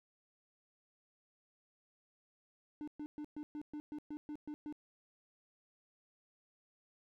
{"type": "tone bursts", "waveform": "triangle", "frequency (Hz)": 298.7, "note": "D4", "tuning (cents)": 29, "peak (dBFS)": -39, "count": 11, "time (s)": [2.81, 4.725], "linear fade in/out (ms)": 0, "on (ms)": 65, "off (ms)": 120, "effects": []}